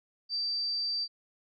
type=tone; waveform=sine; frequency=4662 Hz; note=D8; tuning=14 cents flat; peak=-29 dBFS; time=0.29-1.08 s; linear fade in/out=50 ms; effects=none